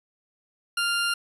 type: tone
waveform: 20% pulse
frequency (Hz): 1397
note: F6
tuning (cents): 0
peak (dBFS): -18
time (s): 0.77-1.14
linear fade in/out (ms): 5
effects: resampled to 32000 Hz + 10-bit